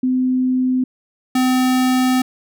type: tone pair in turn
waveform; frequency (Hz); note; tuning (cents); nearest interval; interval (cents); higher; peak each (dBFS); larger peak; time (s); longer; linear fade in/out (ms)
sine / square; 255.7 / 255.7; C4 / C4; -40 / -40; unison; 0; neither; -14; neither; 0.03-0.84 / 1.35-2.22; second; 5
effects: none